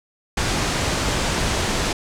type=low-pass noise; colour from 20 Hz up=pink; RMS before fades=-22 dBFS; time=0.37-1.93 s; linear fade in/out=5 ms; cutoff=8300 Hz; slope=24 dB/octave; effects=none